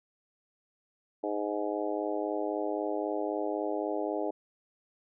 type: harmonic tone with a mistuned harmonic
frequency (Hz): 103.83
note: G#2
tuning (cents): 0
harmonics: 3 / 4 / 5 / 6 / 7 / 8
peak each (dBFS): -35 / -35 / -37 / -36 / -40 / -40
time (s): 1.23-4.31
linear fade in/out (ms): 10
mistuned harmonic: 8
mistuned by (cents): +25
effects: none